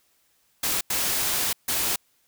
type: noise bursts at uneven times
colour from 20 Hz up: white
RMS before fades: -25 dBFS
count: 3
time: 0.63-0.81 / 0.9-1.53 / 1.68-1.96 s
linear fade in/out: 5 ms
effects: white hiss -66 dBFS RMS until 2.27 s